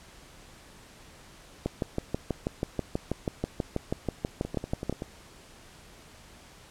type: two click trains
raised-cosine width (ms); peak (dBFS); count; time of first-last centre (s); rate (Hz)
2; -14 / -20; 21 / 7; 1.66-4.896 / 4.45-5.021; 6.18 / 10.5
effects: pink hiss -52 dBFS RMS until 6.7 s + low-pass 10000 Hz 12 dB/octave